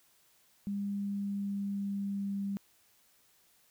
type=tone with pitch glide; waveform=sine; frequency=201 to 198.69 Hz; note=G3 to G3; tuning=+44 to +24 cents; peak=-32 dBFS; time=0.67-2.57 s; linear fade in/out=0 ms; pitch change=-20 cents; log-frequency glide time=0.9-2.4 s; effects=white hiss -67 dBFS RMS until 3.7 s